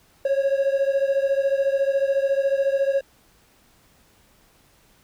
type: beating tone pair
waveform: triangle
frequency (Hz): 544 / 558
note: C#5 / C#5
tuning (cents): -33 / +11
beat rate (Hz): 14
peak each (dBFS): -18 / -21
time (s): 0.25-3.01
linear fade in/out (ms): 5
effects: tanh soft clip ceiling -9 dBFS + pink hiss -58 dBFS RMS until 5.03 s